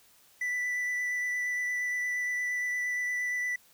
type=tone with vibrato; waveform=triangle; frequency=1978 Hz; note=B6; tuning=2 cents sharp; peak=-27 dBFS; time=0.41-3.56 s; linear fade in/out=5 ms; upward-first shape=triangle; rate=8.6 Hz; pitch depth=13 cents each way; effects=white hiss -61 dBFS RMS until 3.73 s